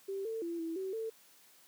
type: tone with pitch steps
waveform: sine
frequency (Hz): 390.5 / 448.5 / 338.8 / 328.1 / 380.5 / 446.7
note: G4 / A4 / E4 / E4 / F#4 / A4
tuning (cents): -7 / +33 / +48 / -8 / +48 / +26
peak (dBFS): -35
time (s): 0.08-1.1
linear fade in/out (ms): 10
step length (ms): 170
effects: white hiss -62 dBFS RMS until 1.67 s + high-pass 150 Hz 12 dB/octave